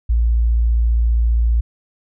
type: tone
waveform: sine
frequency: 57.5 Hz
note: A#1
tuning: 23 cents flat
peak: -12 dBFS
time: 0.09-1.61 s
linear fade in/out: 10 ms
effects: none